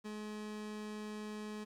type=tone; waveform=30% pulse; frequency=212 Hz; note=G#3; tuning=36 cents sharp; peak=-39 dBFS; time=0.04-1.65 s; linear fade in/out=20 ms; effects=low-pass 9000 Hz 12 dB/octave + 11-bit